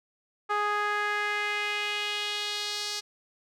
sawtooth tone with band-pass filter sweep, 415.3 Hz, G#4, in tune, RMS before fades -30 dBFS, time 0.49-3.01 s, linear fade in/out 20 ms, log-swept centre 1200 to 5000 Hz, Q 2.2, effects none

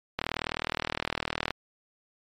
click train, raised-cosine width 0.3 ms, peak -11 dBFS, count 53, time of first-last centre 0.19-1.506 s, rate 39.5 Hz, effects MP3 64 kbps

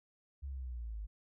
sine linear sweep, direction down, 70.6 to 50 Hz, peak -39 dBFS, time 0.42-1.07 s, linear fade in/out 20 ms, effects none

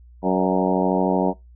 harmonic tone with a mistuned harmonic, 93 Hz, F#2, 9 cents sharp, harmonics 2 / 3 / 4 / 5 / 6 / 7 / 8 / 9 / 10, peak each -22 / -24 / -25 / -26 / -27 / -27 / -28 / -29 / -29 dBFS, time 0.22-1.34 s, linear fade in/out 50 ms, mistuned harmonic 6, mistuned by +35 cents, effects noise-tail reverb RT60 0.2 s tail -23 dB re dry + added 60 Hz sine -44 dBFS peak until 1.55 s

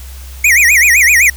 square tone with vibrato, 2148 Hz, C7, 45 cents sharp, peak -6 dBFS, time 0.44-1.3 s, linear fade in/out 5 ms, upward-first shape sine, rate 7.8 Hz, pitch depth 260 cents each way, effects added 65 Hz sine -27 dBFS peak until 1.36 s + white hiss -37 dBFS RMS until 1.36 s

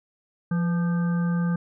harmonic tone with a mistuned harmonic, 173 Hz, F3, 16 cents flat, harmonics 1 / 3 / 5 / 7 / 9, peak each -21 / -39 / -43 / -40 / -39 dBFS, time 0.51-1.56 s, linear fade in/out 5 ms, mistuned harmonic 3, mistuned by -63 cents, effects none

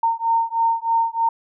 sine beating tone pair, 914 / 917.2 Hz, A#5 / A#5, -34 / -28 cents, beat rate 3.2 Hz, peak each -20 dBFS, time 0.03-1.29 s, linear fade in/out 5 ms, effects none

